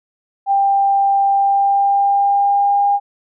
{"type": "tone with pitch glide", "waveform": "sine", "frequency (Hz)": [792, 807.2], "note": ["G5", "G#5"], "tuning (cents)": [18, -49], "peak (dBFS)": -11, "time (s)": [0.46, 3], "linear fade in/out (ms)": 50, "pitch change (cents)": 33, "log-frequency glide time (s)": [1.31, 2.88], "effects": []}